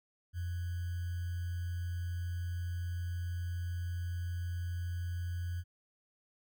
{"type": "tone with sample-and-hold", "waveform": "sine", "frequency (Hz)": 87.31, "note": "F2", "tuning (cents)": 0, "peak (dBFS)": -34, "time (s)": [0.33, 5.64], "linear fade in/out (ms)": 50, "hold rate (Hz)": 1575, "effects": []}